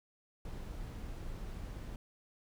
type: noise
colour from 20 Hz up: brown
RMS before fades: -43 dBFS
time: 0.45-1.96 s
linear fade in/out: 2 ms
effects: none